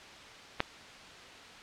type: clicks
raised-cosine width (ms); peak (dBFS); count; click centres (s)
0.3; -28 / -10; 2; 0.597 / 0.604
effects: white hiss -49 dBFS RMS until 1.62 s + low-pass 4000 Hz 12 dB/octave